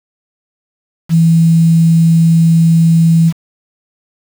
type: tone with quantisation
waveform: sine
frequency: 164.81 Hz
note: E3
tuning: in tune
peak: -5 dBFS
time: 1.09-3.33 s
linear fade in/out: 50 ms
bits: 5
effects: none